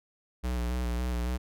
square tone with vibrato, 60.8 Hz, B1, 26 cents flat, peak -29 dBFS, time 0.43-1.38 s, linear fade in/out 20 ms, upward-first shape square, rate 3.6 Hz, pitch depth 34 cents each way, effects none

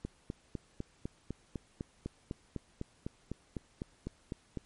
click train, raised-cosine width 3 ms, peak -24 dBFS, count 19, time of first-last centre 0.05-4.573 s, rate 3.98 Hz, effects pink hiss -66 dBFS RMS until 4.65 s + MP3 48 kbps

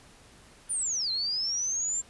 sine linear two-way sweep, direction down then up, 9570 to 4077 to 7410 Hz, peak -27 dBFS, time 0.69-2.02 s, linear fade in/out 20 ms, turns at 1.11 s, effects pink hiss -55 dBFS RMS until 2.09 s + resampled to 24000 Hz

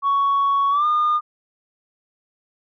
sine tone with pitch glide, 1115 to 1215.9 Hz, C#6 to D#6, +10 to -40 cents, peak -14 dBFS, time 0.02-1.21 s, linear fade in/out 50 ms, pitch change +150 cents, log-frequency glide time 0.7-0.86 s, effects tanh soft clip ceiling -13 dBFS

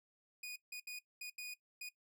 sawtooth tone bursts at uneven times, 2468 Hz, D#7, 15 cents flat, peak -40 dBFS, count 6, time 0.43-0.56 / 0.72-0.8 / 0.87-0.99 / 1.21-1.3 / 1.38-1.54 / 1.81-1.89 s, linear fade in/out 5 ms, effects noise-tail reverb RT60 0.1 s tail -19 dB re dry

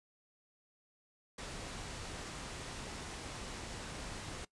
pink low-pass noise, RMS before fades -45 dBFS, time 1.38-4.45 s, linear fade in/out 5 ms, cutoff 9400 Hz, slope 24 dB/octave, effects noise-tail reverb RT60 0.1 s tail -20 dB re dry + resampled to 24000 Hz

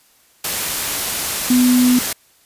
sine tone in noise, 249.1 Hz, B3, 15 cents sharp, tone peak -10 dBFS, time 1.5-1.99 s, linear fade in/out 5 ms, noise white, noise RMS -21 dBFS, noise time 0.44-2.13 s, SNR +8 dB, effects white hiss -54 dBFS RMS until 2.45 s + resampled to 32000 Hz

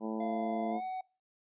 harmonic tone, 110 Hz, A2, in tune, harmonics 2 / 3 / 4 / 5 / 6 / 7 / 8 / 9, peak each -36 / -40 / -42 / -44 / -46 / -47 / -48 / -49 dBFS, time 0-0.81 s, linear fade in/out 50 ms
triangle tone with pitch glide, 690 to 748.1 Hz, F5 to F#5, -21 to +19 cents, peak -33 dBFS, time 0.2-1.01 s, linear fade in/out 5 ms, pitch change +140 cents, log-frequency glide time 0.7-0.83 s
effects noise-tail reverb RT60 0.3 s tail -22 dB re dry + resampled to 8000 Hz

